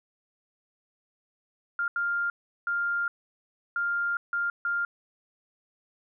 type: tone bursts at uneven times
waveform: sine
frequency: 1400 Hz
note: F6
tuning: 4 cents sharp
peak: -25 dBFS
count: 6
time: 1.79-1.88 / 1.96-2.3 / 2.67-3.08 / 3.76-4.17 / 4.33-4.5 / 4.65-4.85 s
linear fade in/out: 2 ms
effects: none